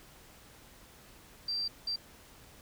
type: tone bursts at uneven times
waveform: sine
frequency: 4699 Hz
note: D8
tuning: in tune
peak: -31 dBFS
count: 2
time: 1.48-1.68 / 1.87-1.96 s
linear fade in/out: 5 ms
effects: pink hiss -56 dBFS RMS until 2.61 s